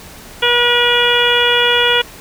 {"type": "harmonic tone", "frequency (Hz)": 481.6, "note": "B4", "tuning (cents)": -44, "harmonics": [1, 2, 3, 4, 5, 6, 7], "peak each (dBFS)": [-17, -20, -17, -21, -20, -16, -17], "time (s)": [0.42, 2.02], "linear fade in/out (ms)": 10, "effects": ["pink hiss -36 dBFS RMS until 2.2 s"]}